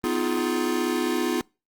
square chord, F half-diminished seventh, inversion second, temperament just, 251.4 / 314.3 / 349.2 / 419.1 Hz, Cb4 / Eb4 / F4 / Ab4, +31 / +18 / 0 / +16 cents, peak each -29 / -30 / -27 / -32 dBFS, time 0.04-1.41 s, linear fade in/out 0 ms, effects noise-tail reverb RT60 0.3 s tail -26 dB re dry + Opus 24 kbps

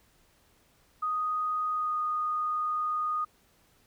sine tone with pitch glide, 1244.5 to 1233.8 Hz, D#6 to D#6, 0 to -15 cents, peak -27 dBFS, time 1.02-3.25 s, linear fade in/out 10 ms, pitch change -15 cents, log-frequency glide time 1.72-1.99 s, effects pink hiss -65 dBFS RMS until 3.86 s

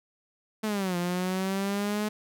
sawtooth linear two-way sweep, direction down then up, 220 to 173.9 to 212.9 Hz, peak -23 dBFS, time 0.63-2.09 s, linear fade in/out 10 ms, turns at 0.97 s, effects none

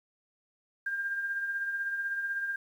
sine tone with tremolo, 1600 Hz, G6, 35 cents sharp, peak -28 dBFS, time 0.86-2.56 s, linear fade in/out 5 ms, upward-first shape triangle, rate 16 Hz, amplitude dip 50%, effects 10-bit

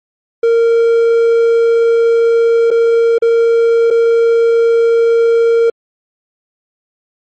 triangle tone with dropouts, 462.1 Hz, A#4, 15 cents flat, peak -5 dBFS, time 0.43-5.7 s, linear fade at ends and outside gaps 5 ms, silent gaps 2.706-2.712 / 3.183-3.221 / 3.904-3.909 s, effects MP3 32 kbps

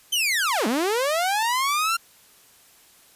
sawtooth linear two-way sweep, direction down then up, 3146 to 204.9 to 1390 Hz, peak -17 dBFS, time 0.12-1.97 s, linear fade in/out 10 ms, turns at 0.67 s, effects white hiss -54 dBFS RMS until 3.15 s + resampled to 32000 Hz

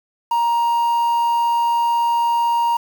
triangle tone with quantisation, 939 Hz, A#5, 12 cents sharp, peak -13 dBFS, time 0.31-2.77 s, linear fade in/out 5 ms, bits 6, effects none

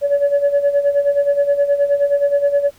sine tone with tremolo, 569 Hz, C#5, 45 cents sharp, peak -8 dBFS, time 0.01-2.71 s, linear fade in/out 50 ms, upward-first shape sine, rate 9.5 Hz, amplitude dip 75%, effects tanh soft clip ceiling -8 dBFS + pink hiss -50 dBFS RMS until 2.78 s

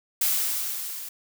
blue noise with level ramp, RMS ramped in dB -22 to -37 dBFS, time 0.21-1.09 s, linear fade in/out 5 ms, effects none

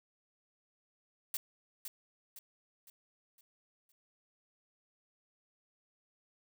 blue noise with echo, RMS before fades -36 dBFS, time 1.34-1.37 s, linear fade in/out 2 ms, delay 510 ms, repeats 5, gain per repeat -7 dB, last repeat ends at 3.92 s, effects none

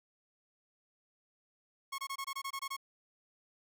sawtooth tone bursts, 1093 Hz, C#6, 25 cents flat, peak -33 dBFS, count 10, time 1.92-2.767 s, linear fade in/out 10 ms, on 64 ms, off 23 ms, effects none

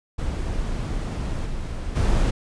brown noise with level steps, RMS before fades -26 / -29 / -19 dBFS, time 0.18-2.31 s, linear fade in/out 10 ms, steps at 1.45 / 1.95 s, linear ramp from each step 20 ms, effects resampled to 22050 Hz

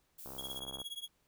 violet noise, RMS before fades -49 dBFS, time 0.18-0.6 s, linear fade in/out 10 ms
click train, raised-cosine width 1 ms, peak -34 dBFS, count 38, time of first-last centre 0.26-0.816 s, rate 66.5 Hz
45% pulse tone with tremolo, 3322 Hz, G#7, in tune, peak -37 dBFS, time 0.38-1.08 s, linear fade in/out 5 ms, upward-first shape triangle, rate 17 Hz, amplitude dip 100%
effects pink hiss -75 dBFS RMS until 1.27 s

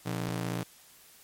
sawtooth ring-modulated tone, 147.8 Hz, D3, 11 cents sharp, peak -24 dBFS, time 0.05-0.64 s, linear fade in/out 20 ms, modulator 28.2 Hz, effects white hiss -56 dBFS RMS until 1.23 s + MP3 64 kbps

